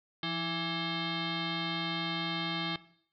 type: tone with frequency modulation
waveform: sine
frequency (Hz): 1661.2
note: G#6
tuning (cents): 0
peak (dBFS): -31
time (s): 0.23-2.76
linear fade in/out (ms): 2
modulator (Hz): 497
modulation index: 4.7
effects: noise-tail reverb RT60 0.6 s tail -17 dB re dry